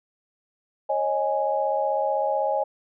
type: chord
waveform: sine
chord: C# suspended second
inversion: none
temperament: equal with one note detuned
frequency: 546.4 / 622.3 / 830.6 Hz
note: C#5 / D#5 / G#5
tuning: -25 / 0 / 0 cents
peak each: -26 / -26 / -25 dBFS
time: 0.89-2.64 s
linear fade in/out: 10 ms
effects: none